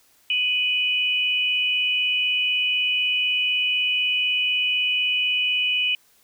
sine tone pair together, 2496 / 2960 Hz, D#7 / F#7, +5 / 0 cents, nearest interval minor third, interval 295 cents, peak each -22 dBFS, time 0.3-5.95 s, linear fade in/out 2 ms, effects white hiss -59 dBFS RMS until 6.23 s

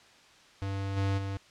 square tone with level steps, 98 Hz, G2, in tune, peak -32 / -27 / -33 dBFS, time 0.62-1.37 s, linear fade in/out 0 ms, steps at 0.96 / 1.17 s, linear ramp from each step 20 ms, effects white hiss -57 dBFS RMS until 1.5 s + low-pass 5000 Hz 12 dB/octave

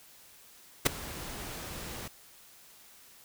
pink noise with ADSR envelope, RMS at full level -19 dBFS, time 0.85-2.08 s, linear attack 16 ms, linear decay 7 ms, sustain -22 dB, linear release 4 ms, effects white hiss -56 dBFS RMS until 3.24 s

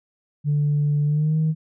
sine tone with pitch glide, 146.83 to 157.37 Hz, D3 to D#3, 0 to +20 cents, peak -16 dBFS, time 0.44-1.55 s, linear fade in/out 50 ms, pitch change +120 cents, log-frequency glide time 1.05-1.37 s, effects tanh soft clip ceiling -14 dBFS

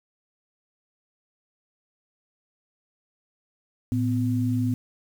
sine tone pair together, 112 / 251.7 Hz, A2 / B3, +31 / +33 cents, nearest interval octave + major second, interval 1402 cents, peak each -24 dBFS, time 3.92-4.74 s, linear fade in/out 0 ms, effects 8-bit

